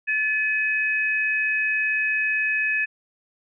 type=tone pair together; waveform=sine; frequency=1732.2 / 2534 Hz; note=A6 / D#7; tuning=-28 / +31 cents; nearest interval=perfect fifth; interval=659 cents; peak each=-23 dBFS; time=0.07-2.86 s; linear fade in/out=20 ms; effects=none